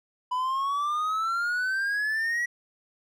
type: exponential sweep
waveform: triangle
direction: up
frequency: 991 to 1941 Hz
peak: -23 dBFS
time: 0.31-2.46 s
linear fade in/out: 10 ms
effects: none